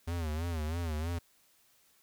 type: tone with vibrato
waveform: square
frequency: 81 Hz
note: E2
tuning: 30 cents flat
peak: -33 dBFS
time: 0.07-1.19 s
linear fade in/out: 10 ms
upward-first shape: sine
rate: 3.1 Hz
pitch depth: 120 cents each way
effects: white hiss -67 dBFS RMS until 2.02 s